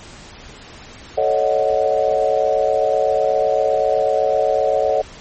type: chord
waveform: sine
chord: D# half-diminished seventh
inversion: second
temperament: equal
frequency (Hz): 440 / 554.4 / 622.3 / 740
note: A4 / C#5 / D#5 / F#5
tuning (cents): 0 / 0 / 0 / 0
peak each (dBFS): -21 / -18 / -19 / -21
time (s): 1.17-5.02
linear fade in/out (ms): 10
effects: pink hiss -39 dBFS RMS until 5.2 s + MP3 32 kbps